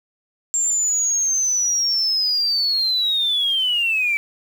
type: linear sweep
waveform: sine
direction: down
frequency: 7410 to 2293 Hz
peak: -16 dBFS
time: 0.54-4.17 s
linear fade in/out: 0 ms
effects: tanh soft clip ceiling -12 dBFS + 7-bit